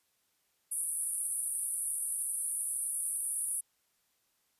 white band-pass noise, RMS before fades -35 dBFS, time 0.71-3.61 s, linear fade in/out 10 ms, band 9100 to 11000 Hz, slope 96 dB/octave, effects white hiss -75 dBFS RMS until 4.59 s + resampled to 32000 Hz

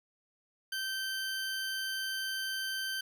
20% pulse tone, 1552 Hz, G6, 18 cents flat, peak -29 dBFS, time 0.72-3.01 s, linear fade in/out 5 ms, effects none

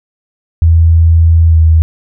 sine tone with pitch glide, 82.41 to 80.43 Hz, E2 to E2, 0 to -42 cents, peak -3 dBFS, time 0.62-1.82 s, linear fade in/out 0 ms, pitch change -42 cents, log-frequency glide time 1.48-1.57 s, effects none

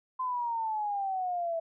sine exponential sweep, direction down, 1034 to 654 Hz, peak -29 dBFS, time 0.19-1.6 s, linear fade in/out 10 ms, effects none

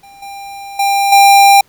square tone with level steps, 796 Hz, G5, 26 cents sharp, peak -37 / -27 / -11 / -4 dBFS, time 0.03-1.61 s, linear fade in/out 5 ms, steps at 0.22 / 0.79 / 1.12 s, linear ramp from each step 5 ms, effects pink hiss -52 dBFS RMS until 1.68 s

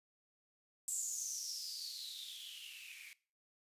violet noise with band-pass filter sweep, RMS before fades -45 dBFS, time 0.88-3.13 s, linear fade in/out 0 ms, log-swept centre 7700 to 2200 Hz, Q 9.9, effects noise-tail reverb RT60 0.4 s tail -20 dB re dry + resampled to 32000 Hz

